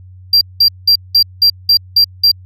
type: tone bursts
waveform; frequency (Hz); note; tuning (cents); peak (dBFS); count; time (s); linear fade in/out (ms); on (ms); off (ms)
triangle; 4735; D8; +13; -4; 8; 0.33-2.316; 5; 82; 190
effects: added 92 Hz sine -34 dBFS peak until 2.45 s